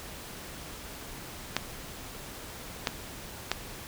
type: clicks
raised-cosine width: 0.2 ms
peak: -8 dBFS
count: 3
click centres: 1.566 / 2.872 / 3.516 s
effects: pink hiss -43 dBFS RMS until 3.87 s